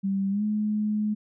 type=tone with pitch glide; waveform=sine; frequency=195.3 to 211.7 Hz; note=G3 to G#3; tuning=-6 to +33 cents; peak=-23 dBFS; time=0.03-1.15 s; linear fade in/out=20 ms; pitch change=+139 cents; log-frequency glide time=0.3-0.43 s; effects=none